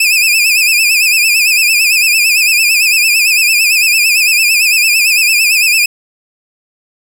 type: tone with vibrato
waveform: sawtooth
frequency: 2522 Hz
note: D#7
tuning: 23 cents sharp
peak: -4 dBFS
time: 0-5.86 s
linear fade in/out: 5 ms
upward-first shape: sine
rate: 8.9 Hz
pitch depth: 99 cents each way
effects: none